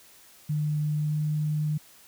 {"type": "tone with pitch glide", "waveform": "sine", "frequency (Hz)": [150.5, 151.72], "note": ["D3", "D#3"], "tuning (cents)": [43, -43], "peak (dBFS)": -24, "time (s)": [0.49, 1.78], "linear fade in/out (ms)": 10, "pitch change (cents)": 14, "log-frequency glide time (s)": [1, 1.17], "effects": ["white hiss -54 dBFS RMS until 2.07 s"]}